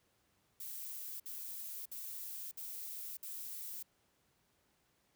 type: noise bursts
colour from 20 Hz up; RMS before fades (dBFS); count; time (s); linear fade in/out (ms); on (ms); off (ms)
violet; -45; 5; 0.6-3.828; 5; 600; 57
effects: pink hiss -75 dBFS RMS until 5.15 s + high-pass 60 Hz 12 dB/octave